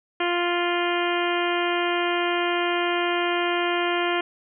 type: harmonic tone with a mistuned harmonic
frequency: 349.2 Hz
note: F4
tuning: in tune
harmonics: 1 / 2 / 3 / 4 / 5 / 6 / 7 / 8 / 9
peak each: -25 / -28 / -30 / -31 / -32 / -33 / -33 / -34 / -35 dBFS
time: 0.2-4.21 s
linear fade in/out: 5 ms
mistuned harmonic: 8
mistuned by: +22 cents
effects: none